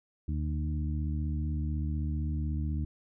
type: harmonic tone with a mistuned harmonic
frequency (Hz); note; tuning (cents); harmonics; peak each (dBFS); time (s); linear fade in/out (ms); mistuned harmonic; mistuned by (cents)
75.9; D#2; -42; 1 / 2 / 3 / 4; -30 / -36 / -40 / -42; 0.28-2.85; 5; 1; +28
effects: none